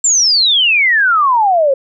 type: exponential sweep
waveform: sine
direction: down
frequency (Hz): 7510 to 523.3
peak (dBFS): -8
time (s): 0.04-1.74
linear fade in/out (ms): 5
effects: none